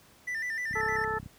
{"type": "tone with vibrato", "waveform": "triangle", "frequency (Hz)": 1885, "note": "A#6", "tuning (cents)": 19, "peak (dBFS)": -29, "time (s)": [0.27, 1.05], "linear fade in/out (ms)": 10, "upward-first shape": "square", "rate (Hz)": 6.5, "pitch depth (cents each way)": 85}
{"type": "click train", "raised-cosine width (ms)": 5, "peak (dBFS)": -29, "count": 19, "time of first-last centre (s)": [0.71, 1.26], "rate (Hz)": 32.7}
{"type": "harmonic tone", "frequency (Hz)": 438.1, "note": "A4", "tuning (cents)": -7, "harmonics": [1, 2, 3, 4], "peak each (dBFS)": [-34, -34, -34, -34], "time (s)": [0.75, 1.19], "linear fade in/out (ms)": 10}
{"effects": ["pink hiss -58 dBFS RMS until 1.38 s", "high-pass 60 Hz 12 dB/octave"]}